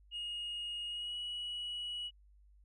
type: tone with pitch glide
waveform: sine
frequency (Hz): 2868 to 2925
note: F7 to F#7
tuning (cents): +45 to -21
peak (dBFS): -36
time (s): 0.11-2.11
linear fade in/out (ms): 50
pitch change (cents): +34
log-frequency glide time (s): 0.87-1.18
effects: tanh soft clip ceiling -36 dBFS + added 50 Hz sine -60 dBFS peak until 2.64 s